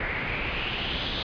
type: noise with low-pass filter sweep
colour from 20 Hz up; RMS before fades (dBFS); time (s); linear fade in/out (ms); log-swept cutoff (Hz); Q
pink; -30; 0-1.23; 5; 2000 to 3700; 4.6
effects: resampled to 11025 Hz